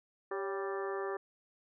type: harmonic tone with a mistuned harmonic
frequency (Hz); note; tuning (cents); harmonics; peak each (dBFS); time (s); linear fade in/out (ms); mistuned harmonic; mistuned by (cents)
196; G3; 0; 2 / 3 / 4 / 5 / 6 / 7 / 8 / 9; -36 / -44 / -45 / -48 / -43 / -52 / -53 / -47; 0.31-1.17; 5; 3; -75
effects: none